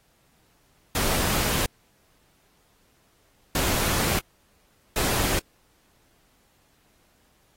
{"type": "noise bursts at uneven times", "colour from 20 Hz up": "pink", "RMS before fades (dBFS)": -25, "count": 3, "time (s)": [[0.95, 1.66], [3.55, 4.19], [4.96, 5.39]], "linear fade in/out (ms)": 2, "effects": ["pink hiss -64 dBFS RMS until 7.56 s", "AAC 48 kbps"]}